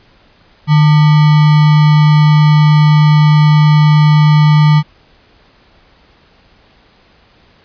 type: tone with sample-and-hold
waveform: sine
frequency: 151.6 Hz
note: D#3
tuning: 45 cents flat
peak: -4 dBFS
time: 0.67-4.83 s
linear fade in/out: 50 ms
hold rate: 1050 Hz
effects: pink hiss -48 dBFS RMS until 7.64 s + resampled to 11025 Hz